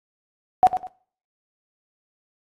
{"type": "tone with echo", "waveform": "sine", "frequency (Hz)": 740, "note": "F#5", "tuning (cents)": 0, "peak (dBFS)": -9, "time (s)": [0.63, 0.67], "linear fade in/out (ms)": 0, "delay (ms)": 100, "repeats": 2, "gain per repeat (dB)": -11, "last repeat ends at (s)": 0.87, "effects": ["noise-tail reverb RT60 0.5 s tail -19 dB re dry", "AAC 32 kbps"]}